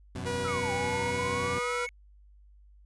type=chord; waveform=20% pulse; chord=E suspended second; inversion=none; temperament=equal with one note detuned; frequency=82.41 / 92.5 / 125.63 Hz; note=E2 / F#2 / B2; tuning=0 / 0 / +30 cents; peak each=-38 / -32 / -33 dBFS; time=0.15-1.59 s; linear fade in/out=5 ms
type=tone with pitch glide; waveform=sawtooth; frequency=484 to 486.8 Hz; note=B4 to B4; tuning=-35 to -25 cents; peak=-27 dBFS; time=0.25-1.87 s; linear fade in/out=20 ms; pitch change=+10 cents; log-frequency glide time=0.46-0.73 s
type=exponential two-way sweep; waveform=sine; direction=down then up; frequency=1391 to 784 to 1391 Hz; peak=-34 dBFS; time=0.44-1.85 s; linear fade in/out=10 ms; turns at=0.72 s
type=tone with vibrato; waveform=triangle; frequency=2196 Hz; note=C#7; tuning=17 cents flat; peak=-34 dBFS; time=0.48-1.89 s; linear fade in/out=0 ms; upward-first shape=triangle; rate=1.5 Hz; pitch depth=18 cents each way
effects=added 50 Hz sine -53 dBFS peak until 2.85 s + resampled to 24000 Hz